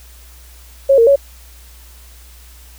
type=tone with pitch steps; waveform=sine; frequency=547 / 461.1 / 558 Hz; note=C#5 / A#4 / C#5; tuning=-23 / -19 / +11 cents; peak=-6 dBFS; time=0.89-1.16 s; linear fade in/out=10 ms; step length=90 ms; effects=added 60 Hz sine -39 dBFS peak until 2.78 s + white hiss -45 dBFS RMS until 2.78 s